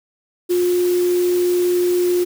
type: tone in noise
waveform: sine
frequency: 356.1 Hz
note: F4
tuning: 34 cents sharp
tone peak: -14 dBFS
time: 0.49-2.25 s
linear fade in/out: 20 ms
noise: white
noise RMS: -32 dBFS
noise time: 0.49-2.25 s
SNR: +15 dB
effects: none